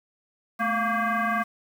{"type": "tone with frequency modulation", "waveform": "sine", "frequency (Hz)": 218.1, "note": "A3", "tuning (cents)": -15, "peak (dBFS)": -22, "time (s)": [0.59, 1.44], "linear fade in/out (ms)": 20, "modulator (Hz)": 460, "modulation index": 3.6, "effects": ["8-bit"]}